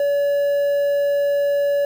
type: tone with quantisation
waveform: triangle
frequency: 570 Hz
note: C#5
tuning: 48 cents sharp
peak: -14 dBFS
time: 0-1.85 s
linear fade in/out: 2 ms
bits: 7
effects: none